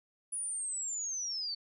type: linear sweep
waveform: sine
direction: down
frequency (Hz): 9880 to 4435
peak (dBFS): -34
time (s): 0.32-1.55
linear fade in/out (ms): 10
effects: none